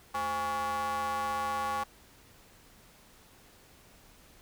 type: ring-modulated tone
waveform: square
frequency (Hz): 150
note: D3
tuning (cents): +37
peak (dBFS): -28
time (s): 0.14-1.84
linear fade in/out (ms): 10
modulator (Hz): 971
effects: pink hiss -58 dBFS RMS until 4.41 s